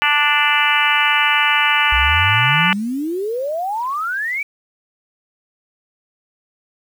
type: harmonic tone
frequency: 293.7 Hz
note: D4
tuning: in tune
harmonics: 3 / 4 / 5 / 6 / 7 / 8 / 9 / 10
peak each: -21 / -21 / -21 / -21 / -21 / -21 / -21 / -21 dBFS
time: 0.02-2.73 s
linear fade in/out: 0 ms
type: exponential sweep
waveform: sine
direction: up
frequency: 58.8 to 2349 Hz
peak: -19 dBFS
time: 1.92-4.43 s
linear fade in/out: 5 ms
effects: 7-bit